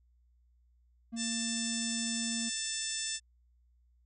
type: tone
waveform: triangle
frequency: 230 Hz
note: A#3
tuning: 23 cents flat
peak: -34 dBFS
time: 1.12-2.5 s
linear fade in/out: 20 ms
type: harmonic tone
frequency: 888 Hz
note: A5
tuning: 16 cents sharp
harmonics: 2 / 3 / 4 / 5 / 6 / 7 / 8 / 9 / 10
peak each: -45 / -46 / -41 / -49 / -40 / -44 / -42 / -39 / -48 dBFS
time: 1.16-3.2 s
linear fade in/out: 50 ms
effects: added 60 Hz sine -64 dBFS peak until 4.05 s